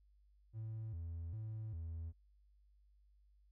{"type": "tone with pitch steps", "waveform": "triangle", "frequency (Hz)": [110.6, 83.4, 109.5, 81.9], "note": ["A2", "E2", "A2", "E2"], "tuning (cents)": [9, 21, -8, -11], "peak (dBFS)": -39, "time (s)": [0.53, 2.13], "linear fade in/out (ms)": 50, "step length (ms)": 400, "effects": ["tanh soft clip ceiling -37 dBFS", "added 50 Hz sine -66 dBFS peak until 3.51 s"]}